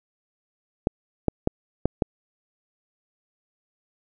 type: clicks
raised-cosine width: 2 ms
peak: -6 dBFS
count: 5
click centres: 0.871 / 1.283 / 1.474 / 1.856 / 2.022 s
effects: none